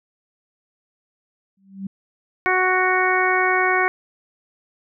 sine tone with exponential growth, 194.3 Hz, G3, 15 cents flat, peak -23 dBFS, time 1.57-1.87 s, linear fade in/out 5 ms, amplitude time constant 65 ms
harmonic tone, 370 Hz, F#4, in tune, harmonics 1 / 2 / 3 / 4 / 5 / 6, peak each -23 / -23 / -23 / -23 / -23 / -23 dBFS, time 2.46-3.88 s, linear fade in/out 0 ms
effects none

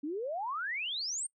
sine exponential sweep, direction up, 277.2 to 9040 Hz, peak -33 dBFS, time 0.03-1.27 s, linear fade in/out 10 ms, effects noise-tail reverb RT60 0.1 s tail -25 dB re dry

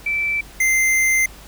sine / square tone pair in turn, 2327 / 2082 Hz, D7 / C7, -17 / -9 cents, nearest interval major second, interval 192 cents, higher first, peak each -18 / -15 dBFS, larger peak second, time 0.06-0.41 / 0.6-1.26 s, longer second, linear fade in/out 5 ms, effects added 50 Hz sine -42 dBFS peak until 1.47 s + pink hiss -43 dBFS RMS until 1.47 s

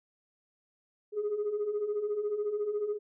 sine beating tone pair, 405.5 / 419.5 Hz, G#4 / G#4, -41 / +17 cents, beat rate 14 Hz, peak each -35 / -29 dBFS, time 1.12-2.99 s, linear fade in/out 50 ms, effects tanh soft clip ceiling -25 dBFS

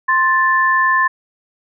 sine tone pair together, 1049.9 / 1758 Hz, C6 / A6, +6 / -2 cents, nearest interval major sixth, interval 892 cents, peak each -14 dBFS, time 0.08-1.08 s, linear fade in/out 10 ms, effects none

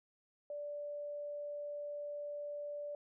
sine tone, 584 Hz, D5, 10 cents flat, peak -40 dBFS, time 0.5-2.95 s, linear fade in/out 2 ms, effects none

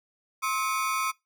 30% pulse ring-modulated tone, 1174.7 Hz, D6, in tune, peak -20 dBFS, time 0.42-1.12 s, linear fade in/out 20 ms, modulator 115 Hz, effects noise-tail reverb RT60 0.2 s tail -22 dB re dry

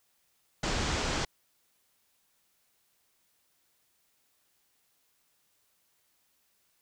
pink low-pass noise, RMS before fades -31 dBFS, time 0.63-1.25 s, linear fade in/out 5 ms, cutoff 7500 Hz, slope 48 dB/octave, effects white hiss -72 dBFS RMS until 6.81 s

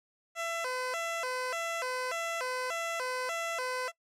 15% pulse tone with vibrato, 583 Hz, D5, 13 cents flat, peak -26 dBFS, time 0.35-3.92 s, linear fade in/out 50 ms, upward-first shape square, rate 1.7 Hz, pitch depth 240 cents each way, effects noise-tail reverb RT60 0.1 s tail -21 dB re dry + low-pass 10000 Hz 12 dB/octave

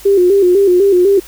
sine tone with vibrato, 377.5 Hz, F#4, 35 cents sharp, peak -6 dBFS, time 0.05-1.2 s, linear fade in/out 10 ms, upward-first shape square, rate 4 Hz, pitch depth 90 cents each way, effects added 50 Hz sine -40 dBFS peak until 1.27 s + white hiss -37 dBFS RMS until 1.27 s

